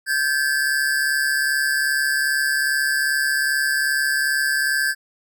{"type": "tone pair together", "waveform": "square", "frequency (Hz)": [1568, 1710.5], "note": ["G6", "A6"], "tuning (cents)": [0, -49], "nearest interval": "major second", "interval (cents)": 151, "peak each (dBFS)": [-21, -23], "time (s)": [0.06, 4.95], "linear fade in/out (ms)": 50, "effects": []}